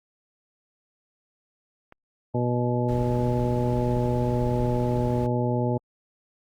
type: click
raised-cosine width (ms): 0.5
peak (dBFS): -31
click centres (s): 1.924
type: harmonic tone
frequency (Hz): 122.2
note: B2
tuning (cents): -18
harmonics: 1 / 2 / 3 / 4 / 5 / 7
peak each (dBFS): -25 / -28 / -30 / -31 / -32 / -33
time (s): 2.34-5.78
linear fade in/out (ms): 10
type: noise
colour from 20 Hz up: brown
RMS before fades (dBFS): -34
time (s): 2.88-5.27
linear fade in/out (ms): 10
effects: Opus 48 kbps